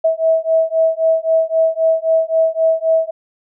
sine beating tone pair, 646 / 649.8 Hz, E5 / E5, -35 / -25 cents, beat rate 3.8 Hz, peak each -15 dBFS, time 0.04-3.11 s, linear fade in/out 10 ms, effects none

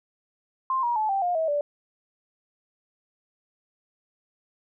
sine tone with pitch steps, 1051 / 952.7 / 863.6 / 782.8 / 709.6 / 643.2 / 583.1 Hz, C6 / A#5 / A5 / G5 / F5 / E5 / D5, +7 / +37 / -33 / -3 / +27 / -43 / -13 cents, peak -22 dBFS, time 0.7-1.61 s, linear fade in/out 2 ms, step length 130 ms, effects none

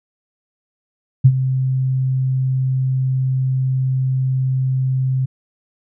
sine tone with ADSR envelope, 130.81 Hz, C3, in tune, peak -3 dBFS, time 1.24-5.26 s, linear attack 15 ms, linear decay 57 ms, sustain -12 dB, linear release 12 ms, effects none

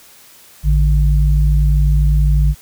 sine tone pair together, 55.14 / 147.2 Hz, A1 / D3, +4 / +4 cents, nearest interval octave + perfect fourth, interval 1700 cents, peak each -10 / -16 dBFS, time 0.63-2.55 s, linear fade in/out 50 ms, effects white hiss -44 dBFS RMS until 2.61 s

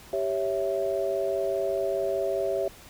sine chord, C# diminished, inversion second, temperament equal, 392 / 554.4 / 659.3 Hz, G4 / C#5 / E5, 0 / 0 / 0 cents, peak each -29 dBFS, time 0.13-2.68 s, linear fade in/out 2 ms, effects pink hiss -49 dBFS RMS until 2.89 s

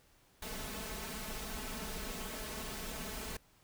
pink noise with comb filter, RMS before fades -42 dBFS, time 0.42-3.37 s, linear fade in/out 5 ms, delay 4.6 ms, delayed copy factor +0.8, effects pink hiss -67 dBFS RMS until 3.63 s

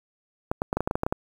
clicks, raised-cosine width 1 ms, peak -10 dBFS, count 11, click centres 0.515 / 0.619 / 0.729 / 0.77 / 0.806 / 0.875 / 0.911 / 0.955 / 1.034 / 1.065 / 1.125 s, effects 7-bit

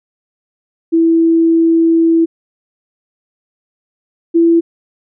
sine tone pair in turn, 329.6 / 334.6 Hz, E4 / E4, 0 / +26 cents, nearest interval unison, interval 26 cents, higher second, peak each -7 / -6 dBFS, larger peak second, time 0.92-2.26 / 4.34-4.61 s, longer first, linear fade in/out 20 ms, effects none

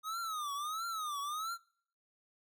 square tone with vibrato, 1244.5 Hz, D#6, in tune, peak -37 dBFS, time 0.03-1.58 s, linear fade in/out 50 ms, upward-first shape triangle, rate 1.5 Hz, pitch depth 190 cents each way, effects noise-tail reverb RT60 0.6 s tail -25 dB re dry

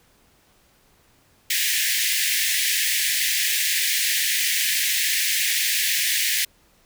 pink high-pass noise, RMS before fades -22 dBFS, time 1.5-6.45 s, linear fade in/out 5 ms, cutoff 1700 Hz, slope 96 dB/octave, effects pink hiss -59 dBFS RMS until 6.85 s

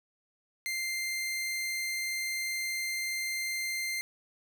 sawtooth tone, 2093 Hz, C7, in tune, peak -28 dBFS, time 0.66-4.01 s, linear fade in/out 0 ms, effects none

